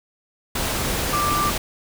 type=tone in noise; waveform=sine; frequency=1180 Hz; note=D6; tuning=8 cents sharp; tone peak=-20 dBFS; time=1.13-1.5 s; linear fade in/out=5 ms; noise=pink; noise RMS=-24 dBFS; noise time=0.55-1.58 s; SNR=+1 dB; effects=none